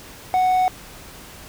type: tone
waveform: triangle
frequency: 740 Hz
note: F#5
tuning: in tune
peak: -13 dBFS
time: 0.34-0.68 s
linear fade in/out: 0 ms
effects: pink hiss -41 dBFS RMS until 1.48 s